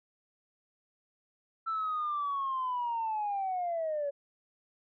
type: linear sweep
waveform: sine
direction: down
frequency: 1335 to 558 Hz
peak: -29 dBFS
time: 1.66-4.11 s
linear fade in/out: 20 ms
effects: tanh soft clip ceiling -26 dBFS